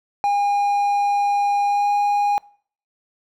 triangle tone with pitch glide, 812 to 818.6 Hz, G#5 to G#5, -39 to -25 cents, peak -14 dBFS, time 0.24-2.38 s, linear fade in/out 0 ms, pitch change +14 cents, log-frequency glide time 1.66-1.9 s, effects noise-tail reverb RT60 0.5 s tail -24 dB re dry

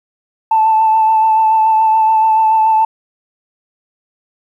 sine tone with vibrato, 880 Hz, A5, in tune, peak -7 dBFS, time 0.51-2.85 s, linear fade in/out 5 ms, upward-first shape sine, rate 7 Hz, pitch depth 19 cents each way, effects tanh soft clip ceiling -3 dBFS + 8-bit

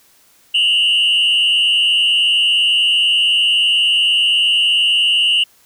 sine tone with frequency modulation, 2889 Hz, F#7, 42 cents flat, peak -9 dBFS, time 0.54-5.44 s, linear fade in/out 10 ms, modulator 88.6 Hz, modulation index 1.4, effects tanh soft clip ceiling -9 dBFS + white hiss -52 dBFS RMS until 5.65 s

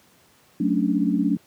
sine chord, D major seventh, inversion first, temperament equal, 185 / 220 / 277.2 / 293.7 Hz, F#3 / A3 / C#4 / D4, 0 / 0 / 0 / 0 cents, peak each -24 dBFS, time 0.6-1.37 s, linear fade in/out 5 ms, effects pink hiss -57 dBFS RMS until 1.46 s + high-pass 100 Hz 12 dB/octave

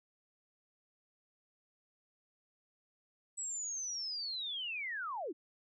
sine linear sweep, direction down, 7902 to 261.6 Hz, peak -37 dBFS, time 3.37-5.33 s, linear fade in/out 20 ms, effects none

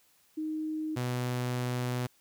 sine / sawtooth tone pair in turn, 311.5 / 124.19 Hz, D#4 / B2, +2 / +10 cents, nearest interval octave + major third, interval 1592 cents, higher first, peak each -31 / -26 dBFS, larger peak second, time 0.37-0.96 / 0.96-2.07 s, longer second, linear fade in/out 10 ms, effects white hiss -66 dBFS RMS until 2.2 s

